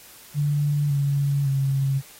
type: tone with pitch steps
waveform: sine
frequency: 145.8 / 141.08 / 136.51 Hz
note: D3 / C#3 / C#3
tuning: -12 / +31 / -26 cents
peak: -19 dBFS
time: 0.34-2.02 s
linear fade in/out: 50 ms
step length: 560 ms
effects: white hiss -47 dBFS RMS until 2.19 s + AAC 48 kbps